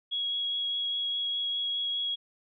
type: tone with vibrato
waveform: sine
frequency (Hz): 3322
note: G#7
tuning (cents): 0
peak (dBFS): -28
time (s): 0.11-2.16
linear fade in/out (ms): 20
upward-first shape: sine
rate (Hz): 4.9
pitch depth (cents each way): 8
effects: none